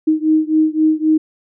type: beating tone pair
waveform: sine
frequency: 311.1 / 314.9 Hz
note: D#4 / D#4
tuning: 0 / +21 cents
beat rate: 3.8 Hz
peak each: -14 / -15 dBFS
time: 0.07-1.18 s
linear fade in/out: 10 ms
effects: none